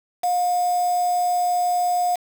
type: tone with quantisation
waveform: sine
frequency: 713 Hz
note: F5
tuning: 36 cents sharp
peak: -18 dBFS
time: 0.23-2.16 s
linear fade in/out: 10 ms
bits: 5
effects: none